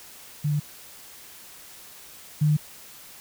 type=tone pair in turn; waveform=sine; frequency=148 / 150.67 Hz; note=D3 / D3; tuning=+14 / +45 cents; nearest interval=unison; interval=31 cents; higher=second; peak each=-21 / -17 dBFS; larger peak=second; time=0.44-0.6 / 2.41-2.57 s; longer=neither; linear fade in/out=10 ms; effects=white hiss -46 dBFS RMS until 3.2 s